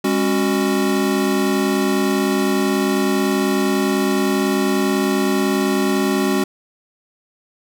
square tone cluster, 203 / 273 / 371.2 Hz, G#3 / C#4 / F#4, -39 / -26 / +6 cents, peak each -21 dBFS, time 0.04-6.44 s, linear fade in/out 5 ms, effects none

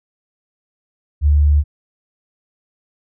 sine tone, 73.42 Hz, D2, in tune, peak -9 dBFS, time 1.21-1.64 s, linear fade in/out 50 ms, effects none

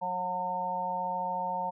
harmonic tone, 181.4 Hz, F#3, 34 cents flat, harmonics 1 / 3 / 4 / 5, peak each -43 / -39 / -36 / -31 dBFS, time 0.01-1.71 s, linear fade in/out 20 ms, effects none

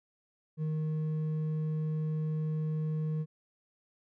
sine tone with hard clipping, 155.56 Hz, D#3, in tune, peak -31 dBFS, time 0.57-3.26 s, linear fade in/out 50 ms, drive 4 dB, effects none

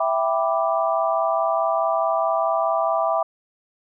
sine chord, E minor seventh, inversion none, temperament equal, 659.3 / 784 / 987.8 / 1174.7 Hz, E5 / G5 / B5 / D6, 0 / 0 / 0 / 0 cents, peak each -21 / -25 / -27 / -25 dBFS, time 0-3.23 s, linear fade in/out 5 ms, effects none

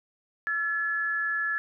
sine tone pair together, 1344 / 1712 Hz, E6 / A6, +33 / -48 cents, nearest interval major third, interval 419 cents, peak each -34 / -26 dBFS, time 0.47-1.58 s, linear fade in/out 0 ms, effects none

